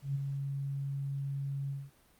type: tone with ADSR envelope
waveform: sine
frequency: 138.7 Hz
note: C#3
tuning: 1 cent sharp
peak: -28 dBFS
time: 0.02-1.91 s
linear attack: 130 ms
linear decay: 19 ms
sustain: -5 dB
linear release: 210 ms
effects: pink hiss -65 dBFS RMS until 2.19 s + Opus 48 kbps